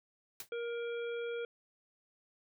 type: noise with exponential decay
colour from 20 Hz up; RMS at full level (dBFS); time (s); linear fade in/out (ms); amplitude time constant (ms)
white; -39; 0.4-0.49; 2; 19
type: harmonic tone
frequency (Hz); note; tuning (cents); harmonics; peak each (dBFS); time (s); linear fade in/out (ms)
470.5; A#4; +16; 1 / 3 / 5 / 7; -36 / -46 / -50 / -53; 0.52-1.45; 2
effects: none